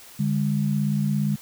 sine tone pair together, 146.83 / 204.2 Hz, D3 / G#3, 0 / -29 cents, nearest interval tritone, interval 571 cents, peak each -23 / -23 dBFS, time 0.19-1.36 s, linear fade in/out 10 ms, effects white hiss -46 dBFS RMS until 1.41 s

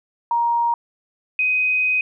sine tone pair in turn, 940 / 2509 Hz, A#5 / D#7, +14 / +14 cents, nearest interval octave + perfect fourth, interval 1700 cents, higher second, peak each -16 dBFS, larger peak neither, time 0.31-0.74 / 1.39-2.01 s, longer second, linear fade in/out 2 ms, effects none

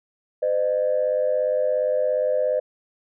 sine tone pair together, 510.8 / 608 Hz, C5 / D#5, -42 / -40 cents, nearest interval minor third, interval 302 cents, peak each -21 dBFS, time 0.42-2.6 s, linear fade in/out 10 ms, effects tanh soft clip ceiling -12 dBFS

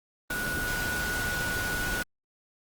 sine tone in noise, 1464 Hz, F#6, 19 cents flat, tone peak -30 dBFS, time 0.3-2.03 s, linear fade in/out 5 ms, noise pink, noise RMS -33 dBFS, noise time 0.3-2.03 s, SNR 0 dB, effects Opus 24 kbps

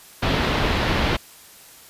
pink low-pass noise, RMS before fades -21 dBFS, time 0.22-1.17 s, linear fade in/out 10 ms, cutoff 4100 Hz, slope 24 dB/octave, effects white hiss -46 dBFS RMS until 1.89 s + resampled to 32000 Hz

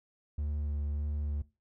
triangle tone with vibrato, 73.42 Hz, D2, in tune, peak -29 dBFS, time 0.38-1.42 s, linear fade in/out 5 ms, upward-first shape sine, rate 1.7 Hz, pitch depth 15 cents each way, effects noise-tail reverb RT60 0.3 s tail -19 dB re dry

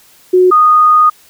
sine tone pair in turn, 366.1 / 1235.7 Hz, F#4 / D#6, -18 / -12 cents, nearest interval octave + major sixth, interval 2106 cents, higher second, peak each -4 dBFS, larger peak neither, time 0.33-0.51 / 0.51-1.1 s, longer second, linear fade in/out 10 ms, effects white hiss -45 dBFS RMS until 1.29 s

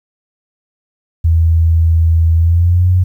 sine tone with pitch glide, 82.1 to 91.1 Hz, E2 to F#2, -6 to -26 cents, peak -7 dBFS, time 1.24-3.04 s, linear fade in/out 10 ms, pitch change +180 cents, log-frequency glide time 2.36-2.92 s, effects 8-bit

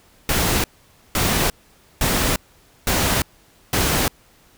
pink noise bursts, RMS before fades -19 dBFS, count 5, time 0.29-4.08 s, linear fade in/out 2 ms, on 350 ms, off 510 ms, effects pink hiss -54 dBFS RMS until 4.57 s

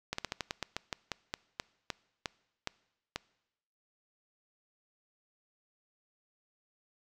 slowing click train, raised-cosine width 0.2 ms, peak -16 dBFS, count 16, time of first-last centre 0.13-3.16 s, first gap 54 ms, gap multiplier 1.17, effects noise-tail reverb RT60 0.9 s tail -23 dB re dry

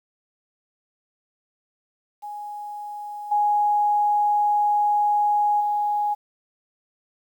sine tone with level steps, 830.6 Hz, G#5, in tune, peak -31 / -17 / -20 dBFS, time 2.22-6.15 s, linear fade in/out 20 ms, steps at 3.31 / 5.6 s, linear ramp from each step 10 ms, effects 9-bit

